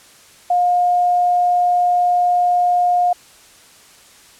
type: tone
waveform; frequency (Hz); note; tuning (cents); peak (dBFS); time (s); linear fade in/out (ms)
sine; 712; F5; +33; -12; 0.5-3.13; 5
effects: white hiss -46 dBFS RMS until 4.39 s + low-pass 10000 Hz 12 dB/octave